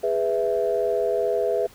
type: chord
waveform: sine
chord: E major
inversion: first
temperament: just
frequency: 412 / 494.4 / 659.3 Hz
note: G#4 / B4 / E5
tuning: -14 / +2 / 0 cents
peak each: -24 dBFS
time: 0.03-1.67 s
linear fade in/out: 10 ms
effects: tanh soft clip ceiling -11 dBFS + pink hiss -50 dBFS RMS until 1.74 s